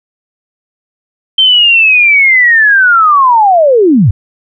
sine linear sweep, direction down, 3136 to 81 Hz, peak -3 dBFS, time 1.38-4.11 s, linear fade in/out 5 ms, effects none

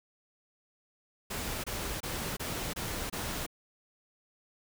pink noise bursts, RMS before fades -36 dBFS, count 6, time 1.3-3.465 s, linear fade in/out 10 ms, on 340 ms, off 25 ms, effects none

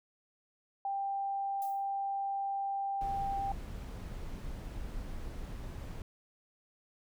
sine tone, 790 Hz, G5, 13 cents sharp, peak -32 dBFS, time 0.85-3.52 s, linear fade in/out 2 ms
violet noise with exponential decay, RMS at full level -46 dBFS, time 1.62-1.9 s, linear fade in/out 0 ms, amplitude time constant 59 ms
brown noise, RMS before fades -41 dBFS, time 3.01-6.02 s, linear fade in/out 2 ms
effects none

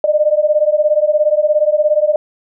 sine beating tone pair, 596 / 613 Hz, D5 / D#5, +25 / -26 cents, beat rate 17 Hz, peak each -13 dBFS, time 0.04-2.16 s, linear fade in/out 2 ms, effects none

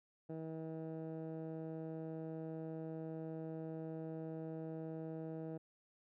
15% pulse tone with low-pass filter, 160.3 Hz, E3, 48 cents flat, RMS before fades -45 dBFS, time 0.29-5.58 s, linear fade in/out 10 ms, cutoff 620 Hz, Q 0.95, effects none

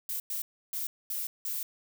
violet noise bursts at uneven times, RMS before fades -34 dBFS, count 5, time 0.09-0.2 / 0.3-0.42 / 0.73-0.87 / 1.1-1.27 / 1.45-1.63 s, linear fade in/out 2 ms, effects none

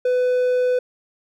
triangle tone, 500 Hz, B4, 21 cents sharp, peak -14 dBFS, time 0.05-0.79 s, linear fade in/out 5 ms, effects none

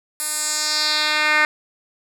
10% pulse tone with band-pass filter sweep, 303.7 Hz, D#4, 42 cents flat, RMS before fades -20 dBFS, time 0.2-1.45 s, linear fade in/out 0 ms, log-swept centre 11000 to 2000 Hz, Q 2.2, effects none

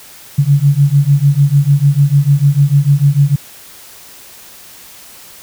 sine beating tone pair, 138.7 / 145.4 Hz, C#3 / D3, +1 / -17 cents, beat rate 6.7 Hz, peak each -10 dBFS, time 0.38-3.36 s, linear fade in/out 10 ms, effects white hiss -37 dBFS RMS until 5.42 s

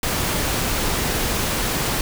pink noise, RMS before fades -22 dBFS, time 0.03-2.01 s, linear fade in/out 2 ms, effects none

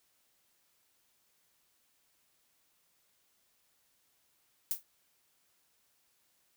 violet noise with exponential decay, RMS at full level -28 dBFS, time 4.71-4.83 s, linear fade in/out 1 ms, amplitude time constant 25 ms, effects white hiss -73 dBFS RMS until 6.56 s

